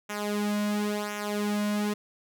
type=tone with flanger; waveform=sawtooth; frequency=207.7 Hz; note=G#3; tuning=in tune; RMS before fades=-29 dBFS; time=0.09-1.94 s; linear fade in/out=10 ms; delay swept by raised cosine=0.22 to 2.32 ms; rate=0.95 Hz; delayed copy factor=-0.75; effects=none

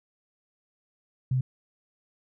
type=tone; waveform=sine; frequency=128.9 Hz; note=C3; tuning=26 cents flat; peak=-22 dBFS; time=1.31-1.41 s; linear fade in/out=5 ms; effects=none

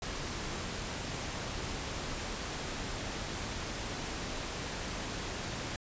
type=noise; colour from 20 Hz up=pink; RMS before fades=-38 dBFS; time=0.02-5.76 s; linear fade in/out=2 ms; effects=resampled to 16000 Hz

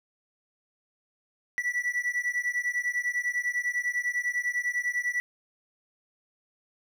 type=beating tone pair; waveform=triangle; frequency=1952 / 1962 Hz; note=B6 / B6; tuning=-21 / -12 cents; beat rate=10 Hz; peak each=-28 dBFS; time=1.58-5.2 s; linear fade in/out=0 ms; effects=none

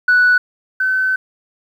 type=tone pair in turn; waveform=sine; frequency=1480 / 1523.4 Hz; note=F#6 / G6; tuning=0 / -50 cents; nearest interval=minor second; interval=50 cents; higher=second; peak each=-7 / -13 dBFS; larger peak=first; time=0.08-0.38 / 0.8-1.16 s; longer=second; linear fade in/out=5 ms; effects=tanh soft clip ceiling -6 dBFS + 8-bit

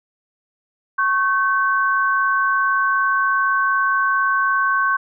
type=tone pair together; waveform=sine; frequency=1099 / 1536.4 Hz; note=C#6 / G6; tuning=-15 / -35 cents; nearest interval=tritone; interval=580 cents; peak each=-18 dBFS; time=0.98-4.97 s; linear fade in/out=10 ms; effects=none

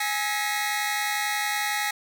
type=tone cluster; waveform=sawtooth; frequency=831 / 1290 / 1898 / 1969 / 2163 Hz; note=G#5 / E6 / A#6 / B6 / C#7; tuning=+1 / -38 / +31 / -6 / -43 cents; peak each=-25 / -32 / -27 / -30 / -29 dBFS; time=0-1.91 s; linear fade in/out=5 ms; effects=none

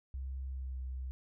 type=tone with pitch glide; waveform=sine; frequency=66 to 64.42 Hz; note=C2 to C2; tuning=+16 to -26 cents; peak=-37 dBFS; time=0.14-1.11 s; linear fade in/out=0 ms; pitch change=-42 cents; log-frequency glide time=0.48-0.79 s; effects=none

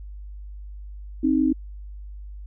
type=tone pair together; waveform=sine; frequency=262.9 / 311.1 Hz; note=C4 / D#4; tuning=+8 / 0 cents; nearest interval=minor third; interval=292 cents; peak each=-20 dBFS; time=1.23-1.53 s; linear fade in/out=10 ms; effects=added 50 Hz sine -35 dBFS peak until 2.46 s

